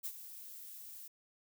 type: noise with ADSR envelope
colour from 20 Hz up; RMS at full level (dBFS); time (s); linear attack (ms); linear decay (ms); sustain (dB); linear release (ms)
violet; -39; 0.03-1.08; 25; 63; -11; 8
effects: none